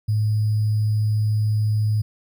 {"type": "tone with sample-and-hold", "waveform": "sine", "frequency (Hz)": 106.9, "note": "A2", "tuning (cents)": -49, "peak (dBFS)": -17, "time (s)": [0.08, 2.02], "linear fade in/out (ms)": 10, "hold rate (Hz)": 4900, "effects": []}